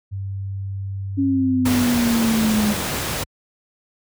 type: tone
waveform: sine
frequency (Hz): 97.6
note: G2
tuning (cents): -7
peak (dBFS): -24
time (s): 0.11-1.87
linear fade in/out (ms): 20
type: exponential sweep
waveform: sine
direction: down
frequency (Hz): 277.2 to 207.7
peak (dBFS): -16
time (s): 1.17-2.74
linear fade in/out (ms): 20
type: noise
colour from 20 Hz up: pink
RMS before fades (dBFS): -24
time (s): 1.65-3.24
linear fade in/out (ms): 10
effects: high-pass 60 Hz 12 dB/octave